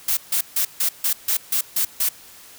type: noise bursts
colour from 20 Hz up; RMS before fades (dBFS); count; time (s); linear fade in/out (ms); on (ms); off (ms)
blue; -20; 9; 0.08-2.09; 5; 90; 150
effects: white hiss -45 dBFS RMS until 2.58 s